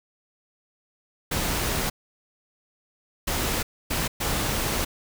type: noise bursts at uneven times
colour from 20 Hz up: pink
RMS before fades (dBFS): -26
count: 4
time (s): 1.31-1.9 / 3.27-3.63 / 3.9-4.08 / 4.2-4.85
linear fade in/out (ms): 10
effects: none